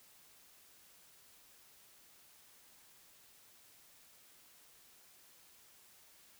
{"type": "silence", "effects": ["white hiss -63 dBFS RMS until 6.39 s"]}